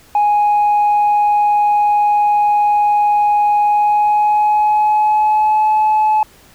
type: tone with pitch glide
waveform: sine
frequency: 830.6 to 858.9 Hz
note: G#5 to A5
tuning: 0 to -42 cents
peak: -8 dBFS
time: 0.15-6.23 s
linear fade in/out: 2 ms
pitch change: +58 cents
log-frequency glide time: 3.62-5.68 s
effects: tanh soft clip ceiling -8 dBFS + pink hiss -46 dBFS RMS until 6.54 s